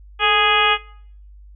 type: harmonic tone with a mistuned harmonic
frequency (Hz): 415.2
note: G#4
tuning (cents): 0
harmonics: 1 / 2 / 3 / 4 / 5 / 6 / 7 / 8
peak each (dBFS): -25 / -21 / -19 / -22 / -25 / -20 / -22 / -24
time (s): 0.19-0.78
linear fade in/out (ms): 50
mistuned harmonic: 1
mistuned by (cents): +79
effects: noise-tail reverb RT60 0.6 s tail -21 dB re dry + added 50 Hz sine -40 dBFS peak until 1.55 s